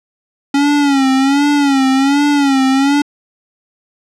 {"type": "tone with vibrato", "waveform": "square", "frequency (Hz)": 277.2, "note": "C#4", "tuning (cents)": 0, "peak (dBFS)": -10, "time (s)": [0.54, 3.02], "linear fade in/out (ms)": 5, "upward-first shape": "sine", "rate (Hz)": 1.3, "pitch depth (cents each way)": 85, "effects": ["low-pass 7000 Hz 12 dB/octave"]}